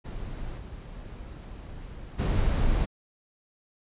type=noise with level steps; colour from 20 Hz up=brown; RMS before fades=-36 / -40 / -25 dBFS; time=0.04-2.86 s; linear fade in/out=20 ms; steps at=0.57 / 2.18 s; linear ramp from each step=20 ms; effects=resampled to 8000 Hz